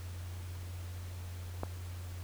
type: click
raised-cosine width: 1 ms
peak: -21 dBFS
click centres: 1.634 s
effects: added 89 Hz sine -40 dBFS peak until 2.23 s + pink hiss -53 dBFS RMS until 2.23 s